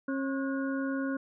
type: harmonic tone with a mistuned harmonic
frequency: 270.8 Hz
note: C#4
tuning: 40 cents flat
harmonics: 1 / 2 / 4 / 5 / 6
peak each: -30 / -38 / -44 / -39 / -51 dBFS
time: 0.08-1.17 s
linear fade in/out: 5 ms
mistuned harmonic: 5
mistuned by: +120 cents
effects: none